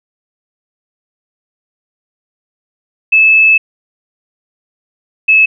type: tone pair in turn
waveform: sine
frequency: 2611 / 2597 Hz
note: E7 / E7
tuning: -17 / -26 cents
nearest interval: unison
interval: 9 cents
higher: first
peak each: -4 dBFS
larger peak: neither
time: 3.12-3.58 / 5.28-5.46 s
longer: first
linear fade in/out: 10 ms
effects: none